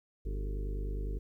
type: harmonic tone with a mistuned harmonic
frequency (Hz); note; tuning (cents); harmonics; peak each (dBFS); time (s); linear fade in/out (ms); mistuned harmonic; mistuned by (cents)
50; G1; +35; 1 / 2 / 3 / 4 / 5 / 6 / 7 / 8 / 9; -33 / -46 / -48 / -52 / -55 / -50 / -52 / -49 / -50; 0.25-1.19; 10; 7; +89
effects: 12-bit